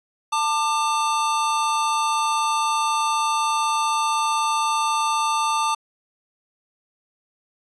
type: tone pair together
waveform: square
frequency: 892 / 1192.5 Hz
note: A5 / D6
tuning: +23 / +26 cents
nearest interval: perfect fourth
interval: 503 cents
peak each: -23 dBFS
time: 0.32-5.75 s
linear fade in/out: 10 ms
effects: resampled to 24000 Hz